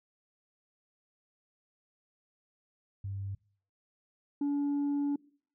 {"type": "tone pair in turn", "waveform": "sine", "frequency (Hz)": [98.4, 286], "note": ["G2", "D4"], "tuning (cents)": [7, -46], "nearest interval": "octave + tritone", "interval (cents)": 1847, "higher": "second", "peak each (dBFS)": [-34, -25], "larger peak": "second", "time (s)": [[3.04, 3.35], [4.41, 5.16]], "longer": "second", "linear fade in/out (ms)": 5, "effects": ["noise-tail reverb RT60 0.5 s tail -24 dB re dry", "tanh soft clip ceiling -27 dBFS"]}